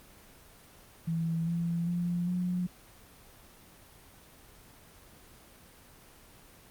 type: tone with pitch steps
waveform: sine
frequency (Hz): 164.81 / 169.54 / 174.41 / 179.42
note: E3 / E3 / F3 / F3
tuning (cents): 0 / +49 / -2 / +47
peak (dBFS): -28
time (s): 1.07-2.67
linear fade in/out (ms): 10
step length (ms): 400
effects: pink hiss -55 dBFS RMS until 6.7 s + Opus 24 kbps